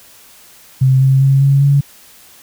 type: tone with pitch steps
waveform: sine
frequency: 131.5 / 133.8 / 136.14 / 138.52 / 140.94 Hz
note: C3 / C3 / C#3 / C#3 / C#3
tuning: +9 / +39 / -31 / -1 / +29 cents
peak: -7 dBFS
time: 0.81-1.81 s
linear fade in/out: 10 ms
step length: 200 ms
effects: white hiss -43 dBFS RMS until 2.42 s